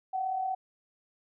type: tone pair together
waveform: sine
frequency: 721 / 757.5 Hz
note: F#5 / F#5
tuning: -45 / +40 cents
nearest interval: minor second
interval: 85 cents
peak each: -39 / -29 dBFS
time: 0.13-0.55 s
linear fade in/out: 10 ms
effects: none